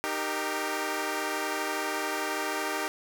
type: chord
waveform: 10% pulse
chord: Eb major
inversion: none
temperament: equal with one note detuned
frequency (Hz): 307 / 392 / 466.2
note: Eb4 / G4 / Bb4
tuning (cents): -23 / 0 / 0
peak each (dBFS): -25 / -24 / -28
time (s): 0.04-2.88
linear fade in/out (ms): 0
effects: none